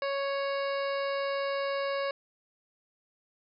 harmonic tone with a mistuned harmonic, 554.4 Hz, C#5, in tune, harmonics 1 / 2 / 3 / 4 / 5 / 7 / 8 / 9, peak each -30 / -36 / -40 / -42 / -44 / -47 / -48 / -49 dBFS, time 0.02-2.11 s, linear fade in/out 2 ms, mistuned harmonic 5, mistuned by +16 cents, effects none

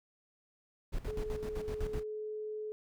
brown noise with tremolo, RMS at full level -37 dBFS, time 0.92-2.04 s, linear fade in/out 20 ms, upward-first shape square, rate 7.9 Hz, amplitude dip 75%
sine tone, 428.1 Hz, A4, 47 cents flat, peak -37 dBFS, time 1.08-2.72 s, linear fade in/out 0 ms
effects none

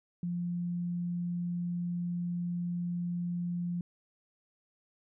sine tone, 174.6 Hz, F3, in tune, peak -31 dBFS, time 0.23-3.81 s, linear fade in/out 2 ms, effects none

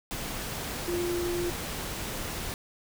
sine tone in noise, 349.2 Hz, F4, in tune, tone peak -28 dBFS, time 0.88-1.5 s, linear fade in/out 0 ms, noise pink, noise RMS -35 dBFS, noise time 0.11-2.54 s, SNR +4 dB, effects none

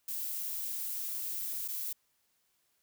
violet noise with dropouts, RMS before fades -37 dBFS, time 0.08-1.93 s, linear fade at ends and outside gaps 5 ms, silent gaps 1.68-1.684 s, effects white hiss -75 dBFS RMS until 2.82 s

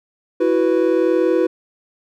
triangle chord, E suspended second, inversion none, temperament equal, 329.6 / 370 / 493.9 Hz, E4 / F#4 / B4, 0 / 0 / 0 cents, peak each -16 dBFS, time 0.4-1.47 s, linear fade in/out 10 ms, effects none

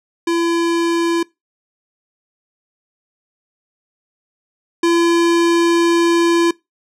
square tone pair in turn, 337.6 / 339.2 Hz, E4 / E4, +41 / +50 cents, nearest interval unison, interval 9 cents, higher second, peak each -15 / -12 dBFS, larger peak second, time 0.27-1.23 / 4.83-6.51 s, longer second, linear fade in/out 5 ms, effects noise-tail reverb RT60 0.2 s tail -23 dB re dry + low-pass 8000 Hz 12 dB/octave

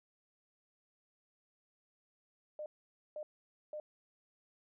sine tone bursts, 605 Hz, D#5, 49 cents flat, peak -40 dBFS, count 3, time 2.59-3.8 s, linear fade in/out 2 ms, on 70 ms, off 500 ms, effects none

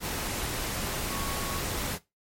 sine tone in noise, 1108.7 Hz, C#6, in tune, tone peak -38 dBFS, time 1.07-1.62 s, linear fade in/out 50 ms, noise pink, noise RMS -32 dBFS, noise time 0-1.99 s, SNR -9 dB, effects noise-tail reverb RT60 0.2 s tail -17 dB re dry + MP3 64 kbps

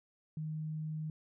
sine tone, 155.56 Hz, D#3, in tune, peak -36 dBFS, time 0.37-1.1 s, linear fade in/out 2 ms, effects none

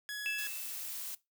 sawtooth tone, 1683 Hz, G#6, 23 cents sharp, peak -34 dBFS, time 0.09-0.47 s, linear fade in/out 0 ms
sine tone with exponential decay, 2637 Hz, E7, in tune, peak -31 dBFS, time 0.26-0.91 s, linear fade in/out 0 ms, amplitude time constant 140 ms
blue noise, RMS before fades -41 dBFS, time 0.38-1.15 s, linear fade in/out 5 ms
effects noise-tail reverb RT60 0.2 s tail -19 dB re dry

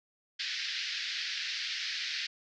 white band-pass noise, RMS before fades -36 dBFS, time 0.39-2.27 s, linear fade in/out 10 ms, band 1600 to 5200 Hz, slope 48 dB/octave, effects none

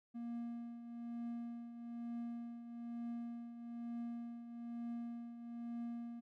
triangle tone with tremolo, 235.4 Hz, A#3, 17 cents sharp, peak -38 dBFS, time 0.14-6.21 s, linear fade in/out 20 ms, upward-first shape triangle, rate 1.1 Hz, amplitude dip 65%, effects none

